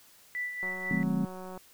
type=tone with tremolo; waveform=sine; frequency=1975.5 Hz; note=B6; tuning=in tune; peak=-30 dBFS; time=0.35-1.03 s; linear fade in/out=0 ms; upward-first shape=sine; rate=4 Hz; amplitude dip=55%
type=click train; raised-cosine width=1 ms; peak=-30 dBFS; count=176; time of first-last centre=0.63-1.576 s; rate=185 Hz
type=chord; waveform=sine; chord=D# diminished seventh; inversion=none; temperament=equal with one note detuned; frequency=155.56 / 185 / 215.5 / 261.6 Hz; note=D#3 / F#3 / A3 / C4; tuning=0 / 0 / -36 / 0 cents; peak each=-34 / -31 / -31 / -33 dBFS; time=0.91-1.25 s; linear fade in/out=2 ms
effects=white hiss -58 dBFS RMS until 1.73 s